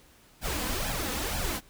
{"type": "noise with flanger", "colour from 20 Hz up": "pink", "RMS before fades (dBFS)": -31, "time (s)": [0.41, 1.61], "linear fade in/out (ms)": 50, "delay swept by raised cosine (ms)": [1.2, 4], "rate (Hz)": 2.1, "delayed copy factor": 0.75, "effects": ["pink hiss -58 dBFS RMS until 1.69 s"]}